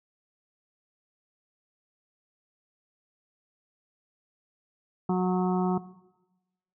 harmonic tone, 183.1 Hz, F#3, 18 cents flat, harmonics 1 / 2 / 4 / 5 / 6 / 7, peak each -24 / -29 / -33 / -36 / -40 / -41 dBFS, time 5.09-5.78 s, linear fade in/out 5 ms, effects noise-tail reverb RT60 1.0 s tail -17 dB re dry

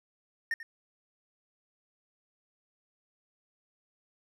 triangle tone with echo, 1828 Hz, A#6, 34 cents flat, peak -26 dBFS, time 0.51-0.54 s, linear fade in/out 2 ms, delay 90 ms, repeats 1, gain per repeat -13 dB, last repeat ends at 0.63 s, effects none

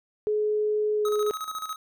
sine tone with pitch glide, 423.8 to 420.4 Hz, G#4 to G#4, +35 to +21 cents, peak -22 dBFS, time 0.27-1.31 s, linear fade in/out 0 ms, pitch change -14 cents, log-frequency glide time 0.95-1.04 s
square tone with tremolo, 1273 Hz, D#6, 39 cents sharp, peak -30 dBFS, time 1.05-1.76 s, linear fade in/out 2 ms, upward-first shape square, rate 14 Hz, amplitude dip 65%
effects none

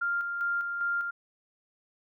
sine tone with tremolo, 1396.9 Hz, F6, in tune, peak -26 dBFS, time 0.01-1.11 s, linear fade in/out 10 ms, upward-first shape square, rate 2.5 Hz, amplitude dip 40%, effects none

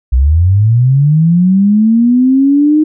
sine linear sweep, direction up, 59 to 311.1 Hz, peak -5 dBFS, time 0.12-2.84 s, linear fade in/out 10 ms, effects none

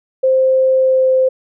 sine tone with pitch glide, 523.3 to 520 Hz, C5 to C5, 0 to -11 cents, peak -9 dBFS, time 0.23-1.29 s, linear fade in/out 10 ms, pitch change -11 cents, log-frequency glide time 0.76-1.11 s, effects none

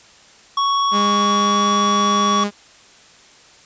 square tone with pitch glide, 1114 to 1129.6 Hz, C#6 to C#6, +8 to +32 cents, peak -16 dBFS, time 0.57-2.44 s, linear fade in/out 5 ms, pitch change +24 cents, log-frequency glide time 0.73-1.71 s
sawtooth tone, 204.6 Hz, G#3, 26 cents flat, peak -15 dBFS, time 0.91-2.51 s, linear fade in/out 50 ms
effects white hiss -47 dBFS RMS until 3.65 s + resampled to 16000 Hz

